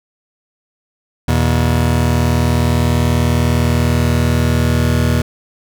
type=tone pair together; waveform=30% pulse; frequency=80.1 / 120.13 Hz; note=E2 / B2; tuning=-49 / -47 cents; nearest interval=perfect fifth; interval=702 cents; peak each=-12 dBFS; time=1.28-5.22 s; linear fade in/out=5 ms; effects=none